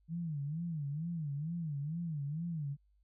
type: tone with vibrato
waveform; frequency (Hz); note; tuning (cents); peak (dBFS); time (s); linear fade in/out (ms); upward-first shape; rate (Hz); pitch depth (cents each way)
sine; 155.56; D#3; 0; -35; 0.08-2.77; 50; sine; 2.2; 180
effects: added 50 Hz sine -67 dBFS peak until 3.03 s